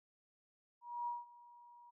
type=tone with ADSR envelope; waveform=sine; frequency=957 Hz; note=A#5; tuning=45 cents sharp; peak=-36 dBFS; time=0.81-1.91 s; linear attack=260 ms; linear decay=180 ms; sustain=-21 dB; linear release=16 ms; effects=none